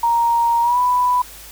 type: tone with pitch glide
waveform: sine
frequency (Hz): 935 to 990.6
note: A#5 to B5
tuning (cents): +5 to +5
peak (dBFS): -13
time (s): 0.03-1.22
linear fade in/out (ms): 5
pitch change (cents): +100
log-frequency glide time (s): 0.62-0.78
effects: added 50 Hz sine -44 dBFS peak until 1.51 s + white hiss -39 dBFS RMS until 1.51 s